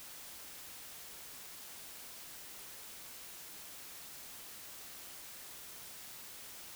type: silence
effects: white hiss -50 dBFS RMS until 6.75 s